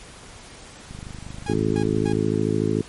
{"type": "click train", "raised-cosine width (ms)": 5, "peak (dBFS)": -24, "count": 33, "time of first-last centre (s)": [0.91, 2.175], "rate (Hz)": 25.3}
{"type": "tone bursts", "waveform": "sawtooth", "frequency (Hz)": 823, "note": "G#5", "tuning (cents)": -16, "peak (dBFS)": -28, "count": 3, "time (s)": [1.46, 2.128], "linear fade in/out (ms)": 5, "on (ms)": 76, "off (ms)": 220}
{"type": "harmonic tone", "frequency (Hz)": 53.5, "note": "A1", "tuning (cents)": -48, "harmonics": [2, 3, 4, 5, 6, 7, 8], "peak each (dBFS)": [-27, -27, -27, -27, -27, -27, -27], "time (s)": [1.48, 2.82], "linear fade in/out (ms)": 10}
{"effects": ["pink hiss -43 dBFS RMS until 2.88 s", "MP3 48 kbps"]}